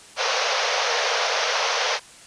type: band-pass noise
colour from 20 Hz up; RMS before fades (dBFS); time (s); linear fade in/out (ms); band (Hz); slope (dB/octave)
pink; -23; 0.16-2; 50; 450 to 6300; 96
effects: white hiss -46 dBFS RMS until 2.26 s + resampled to 22050 Hz